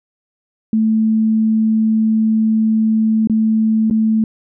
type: tone with dropouts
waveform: sine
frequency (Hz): 220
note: A3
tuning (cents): 0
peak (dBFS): -11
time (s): 0.73-4.24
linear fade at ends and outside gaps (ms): 2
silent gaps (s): 3.273-3.297 / 3.9-3.909
effects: none